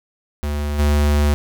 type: tone with level steps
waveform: square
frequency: 73.42 Hz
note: D2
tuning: in tune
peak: -21 / -14 dBFS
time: 0.43-1.34 s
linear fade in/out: 0 ms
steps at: 0.78 s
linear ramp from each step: 20 ms
effects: 7-bit